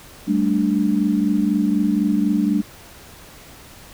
sine chord, G suspended second, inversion none, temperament equal, 196 / 220 / 293.7 Hz, G3 / A3 / D4, 0 / 0 / 0 cents, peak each -20 / -20 / -20 dBFS, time 0.27-2.62 s, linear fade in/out 20 ms, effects pink hiss -43 dBFS RMS until 3.93 s

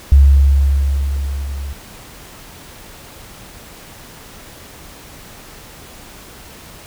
sine tone with level ramp, 69.3 Hz, C#2, in tune, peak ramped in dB -3 to -23 dBFS, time 0.12-1.73 s, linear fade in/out 0 ms, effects pink hiss -38 dBFS RMS until 6.86 s

